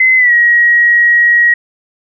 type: tone with pitch glide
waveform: sine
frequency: 2047 to 1898.9 Hz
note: C7 to A#6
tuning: -38 to +32 cents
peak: -5 dBFS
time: 0-1.54 s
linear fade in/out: 5 ms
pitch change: -130 cents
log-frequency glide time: 0.17-0.33 s
effects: none